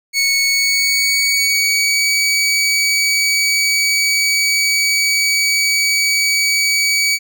20% pulse tone with pitch glide, 2217 to 2273 Hz, C#7 to C#7, 0 to +43 cents, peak -8 dBFS, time 0.13-7.19 s, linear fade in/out 50 ms, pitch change +43 cents, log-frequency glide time 0.47-2.1 s, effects none

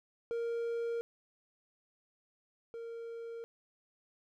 triangle tone pair in turn, 466.2 / 462.4 Hz, A#4 / A#4, 0 / -14 cents, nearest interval unison, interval 14 cents, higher first, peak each -31 / -39 dBFS, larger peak first, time 0.31-1.01 / 2.74-3.44 s, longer neither, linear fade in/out 0 ms, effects none

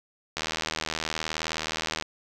click train, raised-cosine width 0.2 ms, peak -11 dBFS, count 132, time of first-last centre 0.37-2.024 s, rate 79.2 Hz, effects none

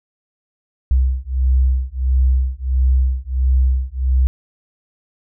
sine beating tone pair, 63.8 / 65.3 Hz, C2 / C2, -43 / -3 cents, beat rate 1.5 Hz, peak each -16 dBFS, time 0.91-4.27 s, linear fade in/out 0 ms, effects none

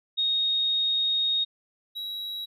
sine / triangle tone pair in turn, 3729 / 3873 Hz, A#7 / B7, 0 / -35 cents, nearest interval minor second, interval 65 cents, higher second, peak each -22 / -30 dBFS, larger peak first, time 0.17-1.45 / 1.95-2.46 s, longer first, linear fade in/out 20 ms, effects none

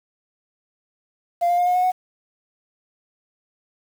sine tone with pitch steps, 694 / 702.5 / 711 / 719.7 / 728.5 / 737.4 Hz, F5 / F5 / F5 / F#5 / F#5 / F#5, -11 / +10 / +31 / -48 / -27 / -6 cents, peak -14 dBFS, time 1.41-1.92 s, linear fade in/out 20 ms, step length 85 ms, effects tanh soft clip ceiling -14 dBFS + 7-bit

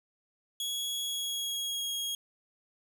sawtooth tone with pitch glide, 3342 to 3281 Hz, G#7 to G#7, +10 to -22 cents, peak -29 dBFS, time 0.6-2.15 s, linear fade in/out 2 ms, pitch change -32 cents, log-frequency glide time 1.02-1.93 s, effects none

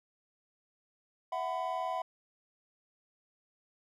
triangle chord, E suspended second, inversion none, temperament equal with one note detuned, 659.3 / 740 / 1003.9 Hz, E5 / F#5 / B5, 0 / 0 / +28 cents, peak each -36 / -34 / -35 dBFS, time 1.32-2.02 s, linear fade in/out 5 ms, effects none

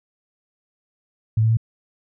sine tone with pitch steps, 110 / 111.66 / 113.35 Hz, A2 / A2 / A#2, 0 / +26 / -48 cents, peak -14 dBFS, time 1.37-1.571 s, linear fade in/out 5 ms, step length 67 ms, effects none

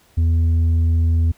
sine tone with tanh clipping, 82.41 Hz, E2, in tune, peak -14 dBFS, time 0.17-1.32 s, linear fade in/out 10 ms, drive 4 dB, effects pink hiss -55 dBFS RMS until 1.37 s

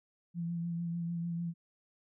sine tone with vibrato, 170 Hz, F3, 46 cents flat, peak -33 dBFS, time 0.34-1.54 s, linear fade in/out 50 ms, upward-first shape sine, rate 6.7 Hz, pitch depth 23 cents each way, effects none

